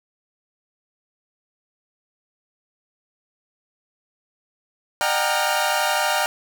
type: tone cluster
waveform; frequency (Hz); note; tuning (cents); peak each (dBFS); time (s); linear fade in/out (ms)
sawtooth; 605 / 744 / 796 / 931 / 1404; D#5 / F#5 / G5 / A#5 / F6; -49 / +9 / +26 / -2 / +9; -22; 5.01-6.26; 0
effects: none